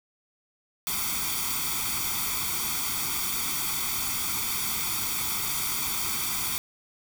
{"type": "noise with comb filter", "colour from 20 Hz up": "white", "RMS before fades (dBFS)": -29, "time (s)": [0.87, 6.58], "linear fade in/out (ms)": 0, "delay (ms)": 0.87, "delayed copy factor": 0.85, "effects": []}